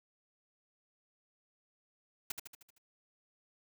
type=noise with echo; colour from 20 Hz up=white; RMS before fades=-37 dBFS; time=2.3-2.32 s; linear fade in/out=5 ms; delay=77 ms; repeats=6; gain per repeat=-5 dB; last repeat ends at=2.782 s; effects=none